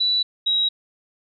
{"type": "tone pair in turn", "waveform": "sine", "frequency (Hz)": [3951, 3839], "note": ["B7", "B7"], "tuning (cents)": [0, -50], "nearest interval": "unison", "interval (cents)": 50, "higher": "first", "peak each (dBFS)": -17, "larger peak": "neither", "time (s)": [[0, 0.23], [0.46, 0.69]], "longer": "neither", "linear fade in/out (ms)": 10, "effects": []}